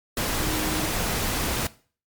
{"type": "tone in noise", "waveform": "sine", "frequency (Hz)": 310.6, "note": "D#4", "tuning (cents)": -3, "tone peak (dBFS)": -31, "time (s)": [0.42, 0.87], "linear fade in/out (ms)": 2, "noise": "pink", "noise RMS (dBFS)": -26, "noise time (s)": [0.17, 1.67], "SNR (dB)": -8, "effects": ["noise-tail reverb RT60 0.4 s tail -18 dB re dry", "MP3 96 kbps"]}